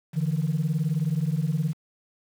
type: beating tone pair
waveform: sine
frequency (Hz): 146.83 / 165.83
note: D3 / E3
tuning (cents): 0 / +11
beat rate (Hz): 19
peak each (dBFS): -24 / -24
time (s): 0.13-1.74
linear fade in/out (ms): 50
effects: tanh soft clip ceiling -18 dBFS + 8-bit